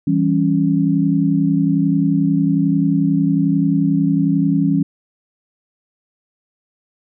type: chord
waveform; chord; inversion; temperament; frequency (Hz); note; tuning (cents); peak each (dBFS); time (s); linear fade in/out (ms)
sine; C# diminished; first; equal; 164.81 / 196 / 277.2; E3 / G3 / C#4; 0 / 0 / 0; -17 / -19 / -16; 0.07-4.83; 5
effects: none